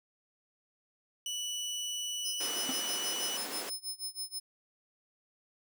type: tone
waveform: 25% pulse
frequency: 2960 Hz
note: F#7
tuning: in tune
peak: -31 dBFS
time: 1.26-3.37 s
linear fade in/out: 2 ms
type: tone with tremolo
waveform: 20% pulse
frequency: 5200 Hz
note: E8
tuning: 24 cents flat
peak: -29 dBFS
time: 2.24-4.4 s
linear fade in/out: 20 ms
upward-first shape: sine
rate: 6.2 Hz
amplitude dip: 95%
type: high-pass noise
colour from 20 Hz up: pink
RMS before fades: -41 dBFS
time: 2.4-3.7 s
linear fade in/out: 10 ms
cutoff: 270 Hz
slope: 24 dB/octave
type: tone with exponential decay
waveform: square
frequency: 260 Hz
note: C4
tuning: 11 cents flat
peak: -31 dBFS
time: 2.69-2.77 s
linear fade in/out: 2 ms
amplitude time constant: 17 ms
effects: none